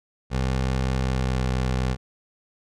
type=tone with pitch glide; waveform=20% pulse; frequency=65 to 63.85 Hz; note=C2 to C2; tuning=-11 to -42 cents; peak=-17 dBFS; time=0.3-1.97 s; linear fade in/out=50 ms; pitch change=-31 cents; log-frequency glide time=0.97-1.44 s; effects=low-pass 7000 Hz 12 dB/octave